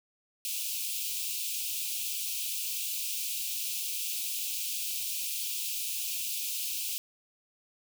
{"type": "high-pass noise", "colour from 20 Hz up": "white", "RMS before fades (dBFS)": -34, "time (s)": [0.45, 6.98], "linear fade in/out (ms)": 0, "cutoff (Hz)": 2400, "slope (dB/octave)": 96, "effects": []}